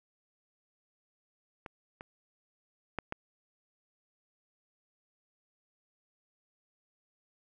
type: clicks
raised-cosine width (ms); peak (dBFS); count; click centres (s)
0.5; -27 / -28 / -18 / -20; 4; 1.662 / 2.009 / 2.987 / 3.124
effects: none